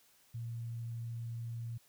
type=tone; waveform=sine; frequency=116.54 Hz; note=A#2; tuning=in tune; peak=-38 dBFS; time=0.34-1.78 s; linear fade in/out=10 ms; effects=white hiss -67 dBFS RMS until 1.88 s